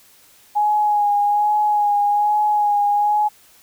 sine tone with vibrato, 830.6 Hz, G#5, in tune, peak -14 dBFS, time 0.55-3.29 s, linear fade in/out 20 ms, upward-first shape sine, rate 1.2 Hz, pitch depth 24 cents each way, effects white hiss -51 dBFS RMS until 3.62 s

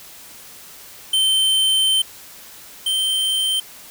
square tone pair in turn, 3100 / 3118 Hz, G7 / G7, -20 / -10 cents, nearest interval unison, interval 10 cents, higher second, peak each -15 / -18 dBFS, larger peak first, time 1.13-2.02 / 2.86-3.6 s, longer first, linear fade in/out 5 ms, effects white hiss -41 dBFS RMS until 3.9 s

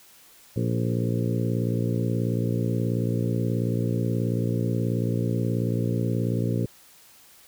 harmonic tone with a mistuned harmonic, 58.5 Hz, A#1, 7 cents sharp, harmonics 2 / 3 / 4 / 5 / 6 / 7 / 8 / 9, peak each -25 / -29 / -31 / -33 / -35 / -36 / -37 / -38 dBFS, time 0.56-6.66 s, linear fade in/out 5 ms, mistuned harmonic 7, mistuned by +30 cents, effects white hiss -53 dBFS RMS until 7.47 s

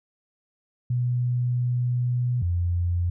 sine tone pair in turn, 123.1 / 87.37 Hz, B2 / F2, -5 / +1 cents, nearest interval tritone, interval 594 cents, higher first, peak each -21 dBFS, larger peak neither, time 0.9-2.42 / 2.42-3.1 s, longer first, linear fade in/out 5 ms, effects none

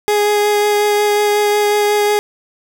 30% pulse tone with vibrato, 415.3 Hz, G#4, in tune, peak -9 dBFS, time 0.08-2.19 s, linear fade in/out 0 ms, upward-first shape sine, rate 5.5 Hz, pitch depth 10 cents each way, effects none

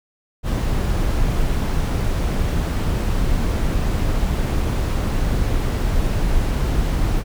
brown noise, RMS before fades -19 dBFS, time 0.43-7.24 s, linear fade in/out 50 ms, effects none

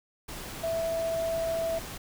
sine tone in noise, 659.3 Hz, E5, in tune, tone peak -27 dBFS, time 0.63-1.79 s, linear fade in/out 10 ms, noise pink, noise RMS -40 dBFS, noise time 0.28-1.98 s, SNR +10 dB, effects none

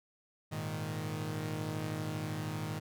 sawtooth chord, Ab suspended second, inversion none, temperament equal, 103.83 / 116.54 / 155.56 Hz, Ab2 / Bb2 / Eb3, 0 / 0 / 0 cents, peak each -37 / -38 / -34 dBFS, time 0.51-2.8 s, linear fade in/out 20 ms, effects none

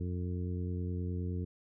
harmonic tone, 89.5 Hz, F2, 43 cents sharp, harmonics 1 / 2 / 3 / 4 / 5, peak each -34 / -40 / -44 / -46 / -48 dBFS, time 0-1.45 s, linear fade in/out 10 ms, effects none

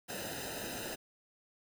pink noise with comb filter, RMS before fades -41 dBFS, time 0.08-0.96 s, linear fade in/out 20 ms, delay 0.89 ms, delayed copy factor -0.9, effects none

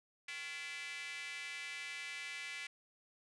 square tone with high-pass filter, 155.56 Hz, D#3, in tune, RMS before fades -45 dBFS, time 0.28-2.67 s, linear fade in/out 5 ms, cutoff 2200 Hz, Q 3.8, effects resampled to 22050 Hz

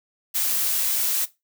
blue noise, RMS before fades -23 dBFS, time 0.34-1.26 s, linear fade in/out 20 ms, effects noise-tail reverb RT60 0.2 s tail -17 dB re dry

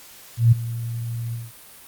sine tone with ADSR envelope, 116.54 Hz, A#2, in tune, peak -8 dBFS, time 0.37-1.52 s, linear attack 150 ms, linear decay 14 ms, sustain -17 dB, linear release 190 ms, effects white hiss -45 dBFS RMS until 1.87 s + Opus 48 kbps

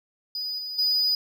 triangle tone with level steps, 4956 Hz, D#8, 8 cents flat, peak -27 / -30 / -19 dBFS, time 0.35-1.15 s, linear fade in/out 2 ms, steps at 0.58 / 0.78 s, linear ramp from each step 10 ms, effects none

